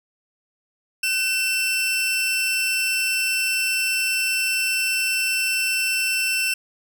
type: tone pair together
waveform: sawtooth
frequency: 1518 / 2685 Hz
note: F#6 / E7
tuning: +44 / +31 cents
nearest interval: minor seventh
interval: 987 cents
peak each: -28 / -17 dBFS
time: 1.03-6.54 s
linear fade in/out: 5 ms
effects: none